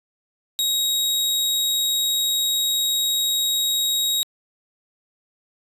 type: tone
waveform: sawtooth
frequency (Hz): 3793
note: A#7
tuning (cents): +29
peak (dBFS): -16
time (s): 0.59-4.23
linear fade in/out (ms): 0
effects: resampled to 32000 Hz